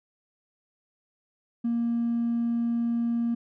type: tone with hard clipping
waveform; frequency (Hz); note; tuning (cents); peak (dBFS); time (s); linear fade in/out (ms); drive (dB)
sine; 234.3; A#3; +9; -24; 1.64-3.35; 10; 1
effects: none